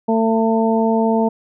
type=harmonic tone; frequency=224.4 Hz; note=A3; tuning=34 cents sharp; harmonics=1 / 2 / 3 / 4; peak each=-16 / -19 / -21 / -22 dBFS; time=0.08-1.29 s; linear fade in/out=10 ms; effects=none